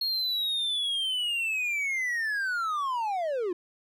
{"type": "linear sweep", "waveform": "triangle", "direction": "down", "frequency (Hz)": [4300, 333.7], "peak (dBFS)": -25, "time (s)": [0.01, 3.53], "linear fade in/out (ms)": 5, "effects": []}